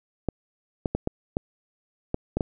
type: clicks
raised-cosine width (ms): 2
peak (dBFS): -11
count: 8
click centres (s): 0.287 / 0.858 / 0.95 / 1.074 / 1.369 / 2.144 / 2.37 / 2.408
effects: none